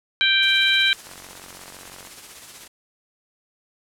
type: harmonic tone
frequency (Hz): 784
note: G5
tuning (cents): 0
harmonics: 2 / 3 / 4 / 5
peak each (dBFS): -21 / -21 / -21 / -21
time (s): 0.21-0.93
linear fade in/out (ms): 0
type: noise with tremolo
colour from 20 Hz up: white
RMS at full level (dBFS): -39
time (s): 0.42-2.68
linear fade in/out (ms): 10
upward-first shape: sine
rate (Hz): 16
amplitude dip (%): 40
type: click train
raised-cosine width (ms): 0.5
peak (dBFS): -27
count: 47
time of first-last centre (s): 1.07-2.072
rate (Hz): 45.9
effects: low-pass 11000 Hz 12 dB/octave